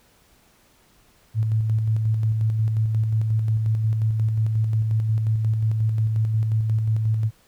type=tone with tremolo; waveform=sine; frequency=110 Hz; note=A2; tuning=in tune; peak=-17 dBFS; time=1.34-7.31 s; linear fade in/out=50 ms; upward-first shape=square; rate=5.6 Hz; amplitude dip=30%; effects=pink hiss -58 dBFS RMS until 7.47 s